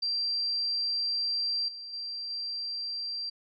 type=tone with level steps; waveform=sine; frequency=4717 Hz; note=D8; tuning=7 cents sharp; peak=-27 / -39 / -34 / -32 dBFS; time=0.02-3.3 s; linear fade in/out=10 ms; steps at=1.68 / 1.93 / 2.3 s; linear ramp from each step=5 ms; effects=none